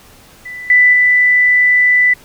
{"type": "tone with level steps", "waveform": "sine", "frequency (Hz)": 1987, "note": "B6", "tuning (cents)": 10, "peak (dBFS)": [-25, -5, -7], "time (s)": [0.45, 2.14], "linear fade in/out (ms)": 10, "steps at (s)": [0.7, 0.93], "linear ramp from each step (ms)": 2, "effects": ["pink hiss -43 dBFS RMS until 2.24 s"]}